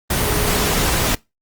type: tone in noise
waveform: sine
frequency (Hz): 418.5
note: G#4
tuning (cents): +13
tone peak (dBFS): -26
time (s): 0.21-0.74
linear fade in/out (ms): 5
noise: pink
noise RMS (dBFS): -18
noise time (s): 0.1-1.15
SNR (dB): -11
effects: noise-tail reverb RT60 0.2 s tail -22 dB re dry + Opus 24 kbps